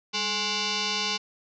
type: tone with frequency modulation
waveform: sine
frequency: 830.6 Hz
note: G#5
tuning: in tune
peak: -25 dBFS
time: 0.13-1.18 s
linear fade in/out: 20 ms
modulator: 630 Hz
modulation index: 7.7
effects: none